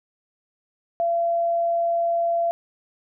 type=tone; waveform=sine; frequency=680 Hz; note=F5; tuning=46 cents flat; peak=-19 dBFS; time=1-2.51 s; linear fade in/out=0 ms; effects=none